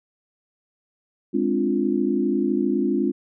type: chord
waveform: sine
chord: D half-diminished seventh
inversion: second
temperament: equal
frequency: 207.7 / 261.6 / 293.7 / 349.2 Hz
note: Ab3 / C4 / D4 / F4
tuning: 0 / 0 / 0 / 0 cents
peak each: -25 / -24 / -25 / -24 dBFS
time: 1.33-3.12 s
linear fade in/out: 20 ms
effects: none